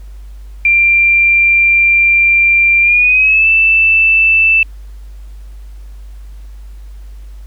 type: tone with pitch glide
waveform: sine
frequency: 2373 to 2648 Hz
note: D7 to E7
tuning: +17 to +7 cents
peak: -6 dBFS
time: 0.65-4.63 s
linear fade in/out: 2 ms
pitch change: +190 cents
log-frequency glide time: 2.81-3.48 s
effects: added 50 Hz sine -28 dBFS peak until 7.46 s + pink hiss -51 dBFS RMS until 7.46 s